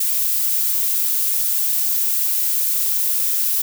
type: noise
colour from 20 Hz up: violet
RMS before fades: -19 dBFS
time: 0-3.62 s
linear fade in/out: 5 ms
effects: none